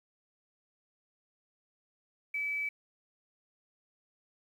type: tone with quantisation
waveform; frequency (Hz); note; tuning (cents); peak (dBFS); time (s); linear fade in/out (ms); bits
sine; 2298; D7; -38; -31; 2.34-2.69; 5; 10
effects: none